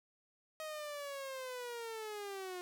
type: linear sweep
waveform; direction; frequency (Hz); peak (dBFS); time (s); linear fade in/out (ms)
sawtooth; down; 630 to 355.8; -38; 0.6-2.61; 0
effects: none